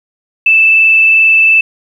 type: tone with frequency modulation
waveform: sine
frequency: 2639 Hz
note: E7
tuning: 1 cent sharp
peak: -4 dBFS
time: 0.46-1.61 s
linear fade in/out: 5 ms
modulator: 22.6 Hz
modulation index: 0.69
effects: 7-bit